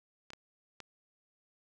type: clicks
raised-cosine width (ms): 0.2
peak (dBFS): -28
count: 3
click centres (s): 0.304 / 0.334 / 0.803
effects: none